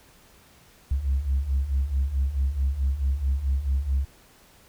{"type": "beating tone pair", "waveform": "sine", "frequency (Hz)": [65, 69.6], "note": ["C2", "C#2"], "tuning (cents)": [-11, 8], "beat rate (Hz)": 4.6, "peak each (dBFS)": [-26, -22], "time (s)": [0.91, 4.05], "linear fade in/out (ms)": 5, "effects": ["tanh soft clip ceiling -17 dBFS", "pink hiss -55 dBFS RMS until 4.68 s"]}